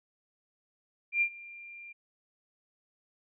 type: tone with ADSR envelope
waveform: sine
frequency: 2386 Hz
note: D7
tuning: 27 cents sharp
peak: -22 dBFS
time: 1.12-1.93 s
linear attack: 93 ms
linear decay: 76 ms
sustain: -22 dB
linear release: 14 ms
effects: none